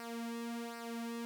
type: tone with flanger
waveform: sawtooth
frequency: 233.1 Hz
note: A#3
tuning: in tune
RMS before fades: -42 dBFS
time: 0-1.25 s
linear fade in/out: 0 ms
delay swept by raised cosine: 0.29 to 2.99 ms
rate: 1.3 Hz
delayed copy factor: -0.7
effects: none